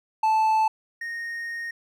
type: tone pair in turn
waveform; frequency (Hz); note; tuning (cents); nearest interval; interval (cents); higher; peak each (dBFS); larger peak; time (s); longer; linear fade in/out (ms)
triangle; 876 / 1856.2; A5 / A#6; -8 / -8; octave + minor second; 1300; second; -16 / -28; first; 0.23-0.68 / 1.01-1.71; second; 5
effects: none